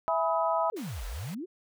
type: chord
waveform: sine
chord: E major seventh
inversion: none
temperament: equal with one note detuned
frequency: 659.3 / 830.6 / 987.8 / 1268.5 Hz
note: E5 / G#5 / B5 / D#6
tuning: 0 / 0 / 0 / +33 cents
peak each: -28 / -33 / -29 / -32 dBFS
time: 0.08-0.7 s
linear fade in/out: 0 ms
type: exponential two-way sweep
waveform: sine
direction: down then up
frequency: 507 to 40.96 to 400.2 Hz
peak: -34 dBFS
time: 0.72-1.46 s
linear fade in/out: 20 ms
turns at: 1.06 s
type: high-pass noise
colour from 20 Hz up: pink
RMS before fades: -47 dBFS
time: 0.76-1.35 s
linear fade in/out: 10 ms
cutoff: 460 Hz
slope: 48 dB/octave
effects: none